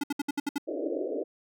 square tone bursts, 287.2 Hz, D4, 39 cents flat, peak -27 dBFS, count 7, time 0.01-0.582 s, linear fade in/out 5 ms, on 26 ms, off 65 ms
pink band-pass noise, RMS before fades -32 dBFS, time 0.67-1.24 s, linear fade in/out 20 ms, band 280 to 640 Hz, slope 96 dB/octave
effects none

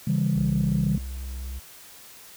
sine chord, C# diminished, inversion none, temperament equal with one note detuned, 138.59 / 164.81 / 200 Hz, C#3 / E3 / G3, 0 / 0 / +35 cents, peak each -24 dBFS, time 0.07-0.98 s, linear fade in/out 5 ms
triangle tone with vibrato, 64.6 Hz, C2, 21 cents flat, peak -29 dBFS, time 0.35-1.6 s, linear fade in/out 20 ms, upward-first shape sine, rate 7 Hz, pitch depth 12 cents each way
effects tanh soft clip ceiling -14 dBFS + white hiss -47 dBFS RMS until 2.36 s

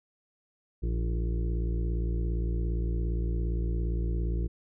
harmonic tone with a mistuned harmonic, 57.4 Hz, A#1, 26 cents flat, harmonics 1 / 2 / 3 / 5 / 6 / 7 / 8, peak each -27 / -36 / -38 / -45 / -41 / -46 / -49 dBFS, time 0.82-4.48 s, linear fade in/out 20 ms, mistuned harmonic 5, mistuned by +59 cents, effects none

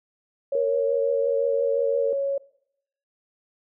sine tone, 554.4 Hz, C#5, in tune, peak -22 dBFS, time 0.52-2.38 s, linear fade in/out 5 ms
sine tone with vibrato, 466.2 Hz, A#4, in tune, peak -23 dBFS, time 0.55-2.13 s, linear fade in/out 2 ms, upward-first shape triangle, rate 5.8 Hz, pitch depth 53 cents each way
effects noise-tail reverb RT60 0.7 s tail -20 dB re dry

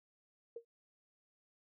sine tone with exponential decay, 465.2 Hz, A#4, 4 cents flat, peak -39 dBFS, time 0.56-0.65 s, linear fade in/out 5 ms, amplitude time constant 18 ms, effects none

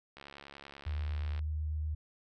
click train, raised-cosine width 0.3 ms, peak -32 dBFS, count 87, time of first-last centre 0.17-1.392 s, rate 70.4 Hz
sine tone with vibrato, 76.8 Hz, D#2, 22 cents flat, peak -32 dBFS, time 0.86-1.95 s, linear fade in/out 10 ms, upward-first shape square, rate 8.2 Hz, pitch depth 9 cents each way
effects none

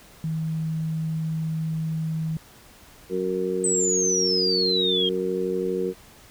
sine tone, 159.5 Hz, D#3, 43 cents sharp, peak -24 dBFS, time 0.24-2.37 s, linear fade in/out 2 ms
harmonic tone, 92.5 Hz, F#2, in tune, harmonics 2 / 3 / 4 / 5, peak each -31 / -35 / -26 / -27 dBFS, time 3.09-5.94 s, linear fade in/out 50 ms
sine exponential sweep, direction down, 8190 to 3190 Hz, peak -21 dBFS, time 3.64-5.09 s, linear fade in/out 2 ms
effects pink hiss -50 dBFS RMS until 6.3 s

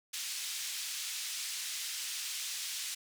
white band-pass noise, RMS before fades -39 dBFS, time 0.13-2.95 s, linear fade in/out 10 ms, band 2600 to 7400 Hz, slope 12 dB/octave, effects none

